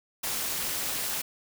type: noise with amplitude modulation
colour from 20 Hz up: white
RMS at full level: -28 dBFS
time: 0.23-1.22 s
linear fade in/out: 10 ms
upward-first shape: sine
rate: 271 Hz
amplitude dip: 70%
effects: none